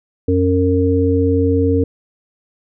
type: harmonic tone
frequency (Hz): 91.7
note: F#2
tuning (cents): -15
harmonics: 1 / 3 / 5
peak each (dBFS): -16 / -16 / -16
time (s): 0.28-1.84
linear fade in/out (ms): 5
effects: none